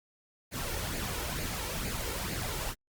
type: noise with flanger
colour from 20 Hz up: pink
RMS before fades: -35 dBFS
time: 0.51-2.75 s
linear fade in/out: 50 ms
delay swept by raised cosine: 0.43 to 2.23 ms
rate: 2.2 Hz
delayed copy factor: +0.55
effects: Opus 48 kbps